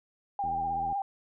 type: tone with vibrato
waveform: sine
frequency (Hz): 794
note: G5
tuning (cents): +22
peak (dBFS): -28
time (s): 0.39-1.02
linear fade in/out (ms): 2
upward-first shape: sine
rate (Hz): 16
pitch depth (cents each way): 43
type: click train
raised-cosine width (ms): 3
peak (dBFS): -33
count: 41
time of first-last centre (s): 0.44-0.927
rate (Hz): 82.2
effects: none